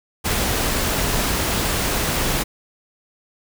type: noise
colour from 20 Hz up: pink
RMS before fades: -21 dBFS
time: 0.24-2.44 s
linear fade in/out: 20 ms
effects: none

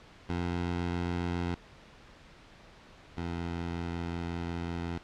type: tone pair in turn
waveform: 15% pulse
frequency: 87.31 / 85.41 Hz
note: F2 / F2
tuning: 0 / -38 cents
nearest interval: unison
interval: 38 cents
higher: first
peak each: -24 / -27 dBFS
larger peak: first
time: 0.29-1.55 / 3.17-4.98 s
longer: second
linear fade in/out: 5 ms
effects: pink hiss -54 dBFS RMS until 5.03 s + low-pass 4000 Hz 12 dB/octave

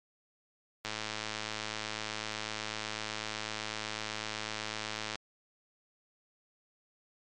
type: click train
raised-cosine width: 0.2 ms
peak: -18 dBFS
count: 466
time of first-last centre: 0.85-5.156 s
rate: 108 Hz
effects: MP3 64 kbps

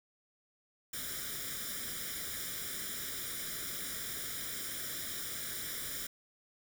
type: noise with comb filter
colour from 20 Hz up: white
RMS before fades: -40 dBFS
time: 0.93-6.07 s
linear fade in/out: 5 ms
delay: 0.56 ms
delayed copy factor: +0.85
effects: none

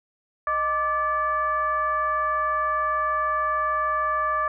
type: tone with frequency modulation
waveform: sine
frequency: 1174.7 Hz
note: D6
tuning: in tune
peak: -21 dBFS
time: 0.47-4.48 s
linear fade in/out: 2 ms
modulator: 556 Hz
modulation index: 0.7
effects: none

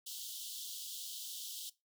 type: high-pass noise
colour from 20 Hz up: pink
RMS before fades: -45 dBFS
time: 0.06-1.7 s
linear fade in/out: 10 ms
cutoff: 3000 Hz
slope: 96 dB/octave
effects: noise-tail reverb RT60 0.2 s tail -18 dB re dry

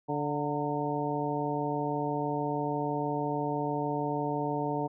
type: harmonic tone with a mistuned harmonic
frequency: 146.2 Hz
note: D3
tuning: 7 cents flat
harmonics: 1 / 2 / 3 / 4 / 5 / 6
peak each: -36 / -34 / -35 / -38 / -36 / -35 dBFS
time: 0.08-4.88 s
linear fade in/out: 20 ms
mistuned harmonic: 6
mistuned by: +67 cents
effects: none

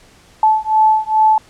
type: beating tone pair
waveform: sine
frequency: 868 / 870.4 Hz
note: A5 / A5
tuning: -24 / -19 cents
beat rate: 2.4 Hz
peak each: -13 dBFS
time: 0.43-1.38 s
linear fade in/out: 2 ms
effects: pink hiss -47 dBFS RMS until 1.49 s + low-pass 9000 Hz 12 dB/octave

